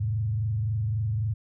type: tone with frequency modulation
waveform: sine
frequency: 107.9 Hz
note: A2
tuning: 33 cents flat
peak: -24 dBFS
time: 0-1.34 s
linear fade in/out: 10 ms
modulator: 23.7 Hz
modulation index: 0.59
effects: none